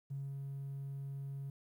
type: tone with ADSR envelope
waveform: triangle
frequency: 138.2 Hz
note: C#3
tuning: 5 cents flat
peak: -34 dBFS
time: 0.1-1.5 s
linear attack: 17 ms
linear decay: 200 ms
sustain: -3 dB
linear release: 3 ms
effects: tanh soft clip ceiling -36 dBFS + 12-bit